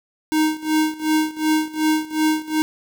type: tone with tremolo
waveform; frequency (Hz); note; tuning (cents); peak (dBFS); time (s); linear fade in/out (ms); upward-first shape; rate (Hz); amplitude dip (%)
square; 311.1; D#4; 0; -15; 0.32-2.62; 0; sine; 2.7; 90
effects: 7-bit